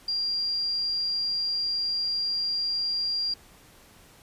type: tone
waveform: sine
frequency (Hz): 4773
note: D8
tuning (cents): +27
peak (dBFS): -25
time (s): 0.08-3.34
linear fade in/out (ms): 5
effects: pink hiss -54 dBFS RMS until 4.22 s + resampled to 32000 Hz